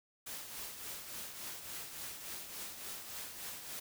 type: noise with tremolo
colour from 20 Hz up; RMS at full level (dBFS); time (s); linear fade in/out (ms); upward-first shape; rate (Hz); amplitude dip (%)
white; -43; 0.26-3.8; 10; triangle; 3.5; 55
effects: none